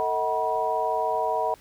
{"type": "tone cluster", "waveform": "sine", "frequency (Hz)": [448.4, 635, 748, 969], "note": ["A4", "D#5", "F#5", "B5"], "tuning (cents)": [33, 35, 19, -33], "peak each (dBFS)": [-30, -28, -28, -27], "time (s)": [0, 1.54], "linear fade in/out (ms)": 0, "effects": ["pink hiss -54 dBFS RMS until 1.6 s"]}